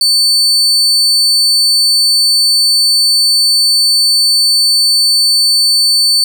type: tone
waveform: 35% pulse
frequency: 4500 Hz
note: C#8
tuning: 25 cents sharp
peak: -6 dBFS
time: 0.01-6.24 s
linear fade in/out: 2 ms
effects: none